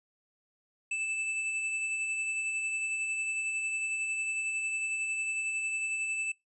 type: tone with tremolo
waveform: square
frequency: 2635 Hz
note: E7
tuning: 1 cent flat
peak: -30 dBFS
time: 0.91-6.32 s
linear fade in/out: 5 ms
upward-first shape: sine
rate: 11 Hz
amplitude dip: 30%
effects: noise-tail reverb RT60 0.2 s tail -25 dB re dry + resampled to 24000 Hz